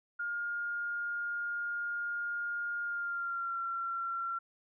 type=tone with pitch glide; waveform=sine; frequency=1416 to 1364.6 Hz; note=F6 to F6; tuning=+23 to -41 cents; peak=-33 dBFS; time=0.19-4.39 s; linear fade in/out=10 ms; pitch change=-64 cents; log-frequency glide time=2.83-3.6 s; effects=none